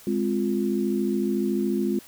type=chord; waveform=sine; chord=F minor; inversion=first; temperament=equal; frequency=207.7 / 261.6 / 349.2 Hz; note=Ab3 / C4 / F4; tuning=0 / 0 / 0 cents; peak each=-25 / -28 / -26 dBFS; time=0.07-1.99 s; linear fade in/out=2 ms; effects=white hiss -49 dBFS RMS until 2.07 s